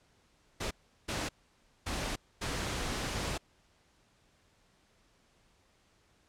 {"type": "noise bursts at uneven times", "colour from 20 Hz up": "pink", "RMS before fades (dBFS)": -35, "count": 4, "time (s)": [[0.6, 0.71], [1.08, 1.29], [1.86, 2.16], [2.41, 3.38]], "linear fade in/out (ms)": 10, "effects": ["pink hiss -68 dBFS RMS until 6.28 s", "low-pass 8000 Hz 12 dB/octave"]}